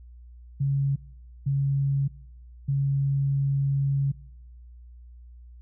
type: tone bursts at uneven times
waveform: sine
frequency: 138.59 Hz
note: C#3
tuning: in tune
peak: -21 dBFS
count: 3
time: 0.6-0.96 / 1.46-2.08 / 2.68-4.12 s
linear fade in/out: 10 ms
effects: noise-tail reverb RT60 1.0 s tail -23 dB re dry + added 60 Hz sine -44 dBFS peak until 5.61 s